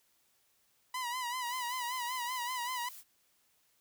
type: tone with vibrato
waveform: sawtooth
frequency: 987.8 Hz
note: B5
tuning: in tune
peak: -31 dBFS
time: 0.94-2.89 s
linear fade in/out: 5 ms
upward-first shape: sine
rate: 5.2 Hz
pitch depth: 75 cents each way
type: noise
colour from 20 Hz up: blue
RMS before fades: -50 dBFS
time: 1.42-3.04 s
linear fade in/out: 50 ms
effects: white hiss -72 dBFS RMS until 3.8 s